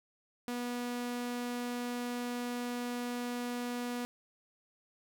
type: tone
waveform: sawtooth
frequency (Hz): 243.3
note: B3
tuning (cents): -26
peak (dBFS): -31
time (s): 0.48-4.05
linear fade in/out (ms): 0
effects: none